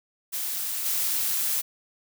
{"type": "noise with level steps", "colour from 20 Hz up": "blue", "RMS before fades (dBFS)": [-30, -26], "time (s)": [0.32, 1.62], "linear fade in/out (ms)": 20, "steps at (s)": 0.85, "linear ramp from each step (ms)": 10, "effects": []}